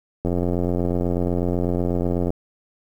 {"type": "click train", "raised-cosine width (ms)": 2, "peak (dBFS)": -10, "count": 182, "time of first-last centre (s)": [0.25, 2.304], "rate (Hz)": 88.1, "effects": ["8-bit"]}